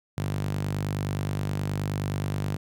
sawtooth tone with high-pass filter, 49.5 Hz, G1, 18 cents sharp, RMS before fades -29 dBFS, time 0.17-2.57 s, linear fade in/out 10 ms, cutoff 120 Hz, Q 3.3, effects none

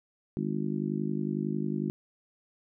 harmonic tone, 51 Hz, G#1, 31 cents flat, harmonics 3 / 4 / 5 / 6 / 7, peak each -34 / -32 / -37 / -36 / -37 dBFS, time 0.37-1.9 s, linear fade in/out 0 ms, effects none

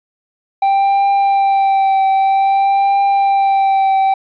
triangle tone with vibrato, 784 Hz, G5, in tune, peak -8 dBFS, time 0.62-4.14 s, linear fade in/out 5 ms, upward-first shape triangle, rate 0.52 Hz, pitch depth 25 cents each way, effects resampled to 11025 Hz + 8-bit

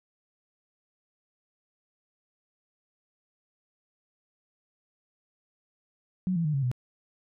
sine tone with pitch steps, 184.6 / 167.33 / 151.68 / 137.5 / 124.64 Hz, F#3 / E3 / D#3 / C#3 / B2, -4 / +26 / -44 / -14 / +16 cents, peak -24 dBFS, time 6.27-6.715 s, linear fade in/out 0 ms, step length 89 ms, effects none

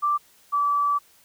sine tone pair in turn, 1174.7 / 1154.5 Hz, D6 / D6, 0 / -30 cents, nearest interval unison, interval 30 cents, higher first, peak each -19 dBFS, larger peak neither, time 0.02-0.18 / 0.52-0.99 s, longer second, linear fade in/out 20 ms, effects white hiss -57 dBFS RMS until 1.24 s

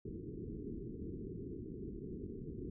white low-pass noise, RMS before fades -45 dBFS, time 0.05-2.7 s, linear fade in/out 5 ms, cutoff 430 Hz, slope 96 dB/octave, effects none

